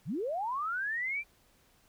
sine linear sweep, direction up, 102 to 2394 Hz, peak -31 dBFS, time 0.05-1.24 s, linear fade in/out 50 ms, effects pink hiss -66 dBFS RMS until 1.88 s

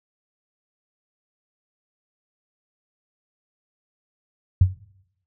sine tone with exponential decay, 92.5 Hz, F#2, in tune, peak -8 dBFS, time 4.61-4.77 s, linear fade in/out 5 ms, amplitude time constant 33 ms, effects noise-tail reverb RT60 0.8 s tail -20 dB re dry

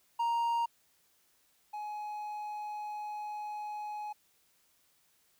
triangle tone pair in turn, 934 / 840.5 Hz, A#5 / G#5, +3 / +20 cents, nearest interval major second, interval 183 cents, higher first, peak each -26 / -35 dBFS, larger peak first, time 0.19-0.66 / 1.73-4.13 s, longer second, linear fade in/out 10 ms, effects white hiss -70 dBFS RMS until 5.39 s

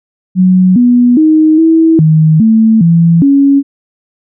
sine tone with pitch steps, 184.6 / 244.2 / 312.4 / 324.4 / 157 / 221.9 / 167.6 / 278.5 Hz, F#3 / B3 / D#4 / E4 / D#3 / A3 / E3 / C#4, -4 / -19 / +7 / -28 / +16 / +15 / +29 / +8 cents, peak -3 dBFS, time 0.35-3.63 s, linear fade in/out 50 ms, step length 410 ms, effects none

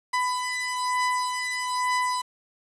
30% pulse beating tone pair, 998 / 999.1 Hz, B5 / B5, +18 / +20 cents, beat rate 1.1 Hz, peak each -26 / -24 dBFS, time 0.13-2.22 s, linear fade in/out 10 ms, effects resampled to 24000 Hz + 8-bit

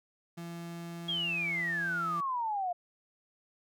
35% pulse tone, 169.7 Hz, F3, 49 cents flat, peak -38 dBFS, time 0.37-2.21 s, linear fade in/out 10 ms
sine exponential sweep, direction down, 3322 to 693 Hz, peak -30 dBFS, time 1.08-2.73 s, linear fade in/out 10 ms
effects none

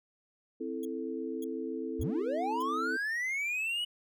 sine chord, A minor, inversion first, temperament equal, 261.6 / 329.6 / 440 Hz, C4 / E4 / A4, 0 / 0 / 0 cents, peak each -38 dBFS, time 0.6-2.97 s, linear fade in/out 10 ms
5% pulse tone bursts, 3322 Hz, G#7, in tune, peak -38 dBFS, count 4, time 0.83-2.624 s, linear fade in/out 2 ms, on 21 ms, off 570 ms
triangle linear sweep, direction up, 43.65 to 2960 Hz, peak -29 dBFS, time 1.99-3.85 s, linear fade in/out 10 ms
effects none

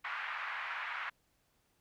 white band-pass noise, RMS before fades -40 dBFS, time 0.04-1.1 s, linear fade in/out 10 ms, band 1000 to 2100 Hz, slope 24 dB/octave, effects pink hiss -75 dBFS RMS until 1.8 s

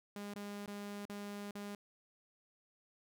sawtooth tone with dropouts, 203.8 Hz, G#3, 32 cents flat, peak -39 dBFS, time 0.16-1.75 s, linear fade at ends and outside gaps 2 ms, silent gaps 0.339-0.359 / 0.66-0.677 / 1.054-1.096 / 1.51-1.552 s, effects none

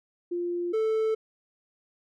sine / triangle tone pair in turn, 349.2 / 440 Hz, F4 / A4, 0 / 0 cents, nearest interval major third, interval 400 cents, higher second, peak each -27 / -21 dBFS, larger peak second, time 0.31-0.73 / 0.73-1.15 s, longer neither, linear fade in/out 10 ms, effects none

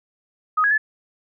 sine tone with pitch steps, 1254 / 1660 / 1728 Hz, D#6 / G#6 / A6, +13 / -1 / -32 cents, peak -15 dBFS, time 0.57-0.78 s, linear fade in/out 10 ms, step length 70 ms, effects none

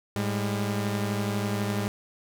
sawtooth tone pair together, 106.7 / 201.4 Hz, G#2 / G3, +47 / +47 cents, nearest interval major seventh, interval 1100 cents, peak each -25 dBFS, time 0.16-1.88 s, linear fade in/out 0 ms, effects none

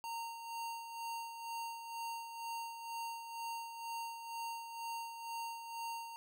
square tone with tremolo, 923 Hz, A#5, 17 cents flat, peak -40 dBFS, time 0.04-6.16 s, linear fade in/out 0 ms, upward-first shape sine, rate 2.1 Hz, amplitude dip 55%, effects none

